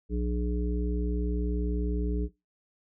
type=harmonic tone; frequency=59.9 Hz; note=A#1; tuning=48 cents sharp; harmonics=1 / 3 / 5 / 7; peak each=-28 / -33 / -35 / -36 dBFS; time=0.09-2.29 s; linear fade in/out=50 ms; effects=noise-tail reverb RT60 0.2 s tail -18 dB re dry